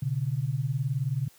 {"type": "beating tone pair", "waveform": "sine", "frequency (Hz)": [123.47, 142.47], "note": ["B2", "C#3"], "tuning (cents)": [0, 48], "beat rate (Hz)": 19, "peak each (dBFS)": -28, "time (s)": [0.02, 1.28], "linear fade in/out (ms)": 5, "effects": ["white hiss -58 dBFS RMS until 1.38 s", "high-pass 80 Hz 12 dB/octave"]}